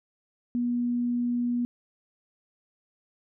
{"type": "tone", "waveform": "sine", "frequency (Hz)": 241.8, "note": "B3", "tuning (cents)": -36, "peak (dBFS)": -24, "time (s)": [0.55, 1.65], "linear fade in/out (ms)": 0, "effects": []}